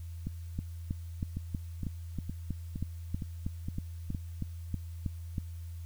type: two click trains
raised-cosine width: 5 ms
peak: -23 / -21 dBFS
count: 7 / 17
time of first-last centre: 1.37-4.148 / 0.27-5.382 s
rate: 2.16 / 3.13 Hz
effects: added 84 Hz sine -39 dBFS peak until 5.85 s + white hiss -62 dBFS RMS until 5.85 s